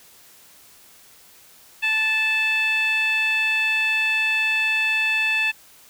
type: tone with band-pass filter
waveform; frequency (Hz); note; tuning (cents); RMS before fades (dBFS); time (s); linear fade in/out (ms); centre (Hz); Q
15% pulse; 876; A5; -8; -21; 1.82-5.52; 20; 2400; 4.2
effects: white hiss -50 dBFS RMS until 5.89 s